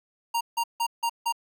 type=tone bursts; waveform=square; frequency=932.3 Hz; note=A#5; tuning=in tune; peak=-24 dBFS; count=5; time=0.34-1.325 s; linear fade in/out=10 ms; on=69 ms; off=160 ms; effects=none